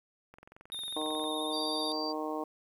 click train, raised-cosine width 0.5 ms, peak -36 dBFS, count 21, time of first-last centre 0.34-1.241 s, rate 22.2 Hz
square tone with vibrato, 3671 Hz, A#7, 27 cents flat, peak -37 dBFS, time 0.72-1.92 s, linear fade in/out 0 ms, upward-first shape triangle, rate 16 Hz, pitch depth 48 cents each way
harmonic tone, 154.4 Hz, D#3, 13 cents flat, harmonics 2 / 3 / 4 / 5 / 6 / 7, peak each -37 / -39 / -40 / -41 / -42 / -42 dBFS, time 0.96-2.44 s, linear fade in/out 5 ms
sine tone, 4675 Hz, D8, 9 cents flat, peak -36 dBFS, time 1.52-2.13 s, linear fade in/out 20 ms
effects 10-bit

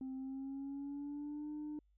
sine tone with pitch glide, 262.8 to 300.1 Hz, C4 to D4, +8 to +38 cents, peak -39 dBFS, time 0.01-1.79 s, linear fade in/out 2 ms, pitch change +230 cents, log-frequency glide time 0.15-1.5 s, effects tanh soft clip ceiling -39 dBFS + added 50 Hz sine -69 dBFS peak until 1.97 s

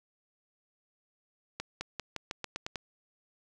accelerating click train, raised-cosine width 0.2 ms, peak -18 dBFS, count 9, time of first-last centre 1.6-2.758 s, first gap 210 ms, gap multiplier 0.89, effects none

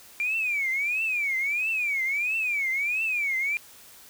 sine tone with vibrato, 2354 Hz, D7, 3 cents sharp, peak -23 dBFS, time 0.2-3.57 s, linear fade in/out 0 ms, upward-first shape triangle, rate 1.5 Hz, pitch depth 240 cents each way, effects tanh soft clip ceiling -19 dBFS + white hiss -50 dBFS RMS until 4.09 s

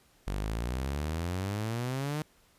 sawtooth exponential sweep, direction up, 47.02 to 155.56 Hz, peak -27 dBFS, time 0.27-2.22 s, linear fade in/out 0 ms, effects pink hiss -64 dBFS RMS until 2.58 s + resampled to 32000 Hz

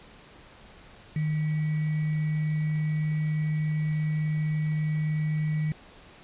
sine tone with sample-and-hold, 153.9 Hz, D#3, 19 cents flat, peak -24 dBFS, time 1.16-5.72 s, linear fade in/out 2 ms, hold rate 2100 Hz, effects pink hiss -51 dBFS RMS until 6.23 s + resampled to 8000 Hz

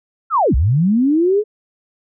sine linear two-way sweep, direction down then up, 1402 to 53.9 to 434.6 Hz, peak -11 dBFS, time 0.3-1.44 s, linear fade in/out 50 ms, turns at 0.55 s, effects none

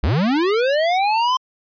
square linear sweep, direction up, 51.91 to 1046.5 Hz, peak -16 dBFS, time 0.03-1.37 s, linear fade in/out 5 ms, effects resampled to 11025 Hz

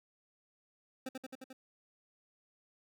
25% pulse tone with echo, 261.6 Hz, C4, in tune, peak -34 dBFS, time 1.06-1.09 s, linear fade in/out 5 ms, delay 88 ms, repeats 5, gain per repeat -2 dB, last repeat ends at 1.53 s, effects none

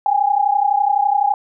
sine tone pair together, 798.7 / 830.6 Hz, G5 / G#5, +32 / 0 cents, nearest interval minor second, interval 68 cents, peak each -16 dBFS, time 0.06-1.34 s, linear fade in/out 2 ms, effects none

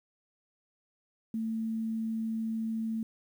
sine tone with quantisation, 223.3 Hz, A3, 26 cents sharp, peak -30 dBFS, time 1.34-3.03 s, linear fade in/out 2 ms, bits 10, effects none

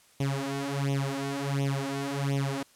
sawtooth tone with flanger, 138.59 Hz, C#3, in tune, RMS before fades -30 dBFS, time 0.2-2.63 s, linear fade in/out 5 ms, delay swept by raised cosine 0.32 to 4.52 ms, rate 1.4 Hz, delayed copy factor +0.95, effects white hiss -60 dBFS RMS until 2.75 s + low-pass 11000 Hz 12 dB/octave

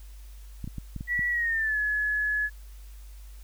clicks, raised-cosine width 5 ms, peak -23 dBFS, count 6, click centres 0.643 / 0.676 / 0.783 / 0.963 / 1.009 / 1.193 s
sine tone with pitch glide, 1943 to 1701.3 Hz, B6 to G#6, -29 to +41 cents, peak -24 dBFS, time 1.07-2.5 s, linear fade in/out 50 ms, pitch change -230 cents, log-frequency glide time 1.3-1.78 s
effects added 50 Hz sine -42 dBFS peak until 3.43 s + white hiss -58 dBFS RMS until 3.43 s

